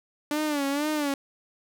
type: tone with vibrato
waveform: sawtooth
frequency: 291.3 Hz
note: D4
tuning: 14 cents flat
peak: -21 dBFS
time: 0.31-1.14 s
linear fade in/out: 2 ms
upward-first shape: sine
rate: 2.1 Hz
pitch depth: 94 cents each way
effects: none